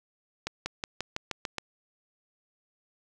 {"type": "accelerating click train", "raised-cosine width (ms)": 0.2, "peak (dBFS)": -14, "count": 8, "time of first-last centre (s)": [0.47, 1.583], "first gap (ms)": 190, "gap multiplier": 0.94, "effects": []}